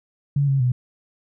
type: tone with pitch steps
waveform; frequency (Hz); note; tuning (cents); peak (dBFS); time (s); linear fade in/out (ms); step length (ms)
sine; 141.8 / 136.6 / 124.8; C#3 / C#3 / B2; +40 / -25 / +19; -16; 0.36-0.72; 5; 120
effects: none